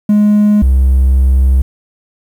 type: tone pair in turn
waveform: triangle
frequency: 208.7 / 65.74 Hz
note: G#3 / C2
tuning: +9 / +9 cents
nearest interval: octave + minor sixth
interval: 2000 cents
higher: first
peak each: -3 dBFS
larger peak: neither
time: 0.09-0.62 / 0.62-1.62 s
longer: second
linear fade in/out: 5 ms
effects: tanh soft clip ceiling 0 dBFS + 7-bit